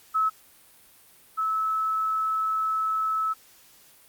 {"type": "tone pair in turn", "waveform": "sine", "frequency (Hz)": [1295, 1301.1], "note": ["E6", "E6"], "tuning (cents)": [-31, -23], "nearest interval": "unison", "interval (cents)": 8, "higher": "second", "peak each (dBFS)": [-20, -23], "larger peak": "first", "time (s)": [[0.14, 0.3], [1.37, 3.34]], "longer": "second", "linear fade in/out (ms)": 20, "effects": ["white hiss -55 dBFS RMS until 4.08 s", "Opus 48 kbps"]}